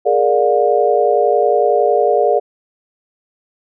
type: chord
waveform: sine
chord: Bb dominant seventh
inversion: third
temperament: equal with one note detuned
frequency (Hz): 415.3 / 466.2 / 587.3 / 714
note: Ab4 / Bb4 / D5 / F5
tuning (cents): 0 / 0 / 0 / +38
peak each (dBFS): -16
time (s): 0.05-2.4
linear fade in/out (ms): 20
effects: none